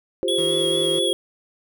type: chord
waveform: sine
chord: F suspended second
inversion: none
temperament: just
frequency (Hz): 349.2 / 392.9 / 523.8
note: F4 / G4 / C5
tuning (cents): 0 / +4 / +2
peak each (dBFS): -25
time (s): 0.23-1.13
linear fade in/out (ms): 0
type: tone with vibrato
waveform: square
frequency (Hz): 3336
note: G#7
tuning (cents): +7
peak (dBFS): -22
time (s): 0.28-1.13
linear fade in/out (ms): 2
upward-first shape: triangle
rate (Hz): 4.4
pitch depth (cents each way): 32
type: tone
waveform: 20% pulse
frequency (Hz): 160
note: D#3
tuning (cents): +49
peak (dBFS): -27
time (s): 0.38-0.99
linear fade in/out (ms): 2
effects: none